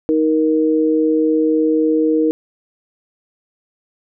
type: tone pair together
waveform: sine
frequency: 313.6 / 469.9 Hz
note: D#4 / A#4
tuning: +14 / +14 cents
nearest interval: perfect fifth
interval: 700 cents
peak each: -14 / -16 dBFS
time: 0.09-2.31 s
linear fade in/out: 0 ms
effects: none